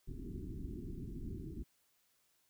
pink low-pass noise, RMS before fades -44 dBFS, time 0.07-1.64 s, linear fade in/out 20 ms, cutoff 390 Hz, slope 96 dB/octave, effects white hiss -75 dBFS RMS until 2.49 s

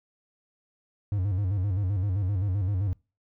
triangle tone with vibrato, 96.8 Hz, G2, 21 cents flat, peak -22 dBFS, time 1.12-2.93 s, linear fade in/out 0 ms, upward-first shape square, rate 7.7 Hz, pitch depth 99 cents each way, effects noise-tail reverb RT60 0.3 s tail -24 dB re dry

